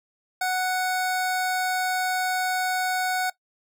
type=tone; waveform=25% pulse; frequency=740 Hz; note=F#5; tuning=in tune; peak=-19 dBFS; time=0.41-3.3 s; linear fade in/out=5 ms; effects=noise-tail reverb RT60 0.1 s tail -19 dB re dry